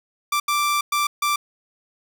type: tone bursts at uneven times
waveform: sawtooth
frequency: 1174.7 Hz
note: D6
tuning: in tune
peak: -15 dBFS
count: 4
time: 0.32-0.4 / 0.48-0.81 / 0.92-1.07 / 1.22-1.36 s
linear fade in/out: 5 ms
effects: none